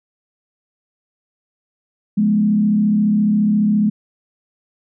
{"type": "tone with frequency modulation", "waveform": "sine", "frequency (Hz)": 209.6, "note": "G#3", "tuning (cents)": 16, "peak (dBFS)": -12, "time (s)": [2.17, 3.9], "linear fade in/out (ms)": 10, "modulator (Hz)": 34.5, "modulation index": 0.6, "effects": []}